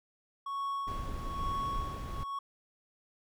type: tone with tremolo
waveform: triangle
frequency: 1108.7 Hz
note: C#6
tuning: in tune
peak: -30 dBFS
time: 0.46-2.39 s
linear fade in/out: 5 ms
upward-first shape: sine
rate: 1.1 Hz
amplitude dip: 80%
type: noise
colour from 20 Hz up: brown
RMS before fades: -38 dBFS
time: 0.87-2.24 s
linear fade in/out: 10 ms
effects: none